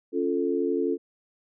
sine chord, Db augmented, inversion none, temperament equal, 277.2 / 349.2 / 440 Hz, Db4 / F4 / A4, 0 / 0 / 0 cents, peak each -28 / -27 / -27 dBFS, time 0.12-0.98 s, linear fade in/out 50 ms, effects none

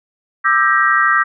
sine chord, E half-diminished seventh, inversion third, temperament just, 1186.7 / 1318.5 / 1582.2 / 1898.7 Hz, D6 / E6 / G6 / Bb6, +18 / 0 / +16 / +31 cents, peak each -16 dBFS, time 0.44-1.24 s, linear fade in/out 20 ms, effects none

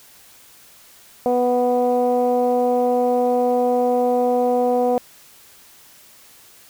15% pulse tone with low-pass filter, 246.8 Hz, B3, 1 cent flat, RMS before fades -18 dBFS, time 1.26-4.98 s, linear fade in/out 0 ms, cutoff 620 Hz, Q 5.1, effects white hiss -48 dBFS RMS until 6.69 s

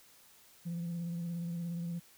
sine tone with vibrato, 170.7 Hz, F3, 39 cents flat, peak -33 dBFS, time 0.65-2 s, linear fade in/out 20 ms, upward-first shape triangle, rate 17 Hz, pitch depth 37 cents each way, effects tanh soft clip ceiling -33 dBFS + white hiss -61 dBFS RMS until 2.17 s

